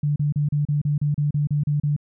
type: tone bursts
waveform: sine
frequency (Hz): 146.83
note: D3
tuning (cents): 0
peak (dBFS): -18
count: 12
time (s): 0.03-1.964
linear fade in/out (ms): 5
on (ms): 130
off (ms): 34
effects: none